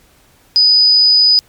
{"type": "tone", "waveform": "sine", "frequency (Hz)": 4978, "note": "D#8", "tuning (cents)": 0, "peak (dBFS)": -6, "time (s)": [0.56, 1.39], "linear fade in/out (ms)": 0, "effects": ["pink hiss -50 dBFS RMS until 1.48 s", "MP3 96 kbps"]}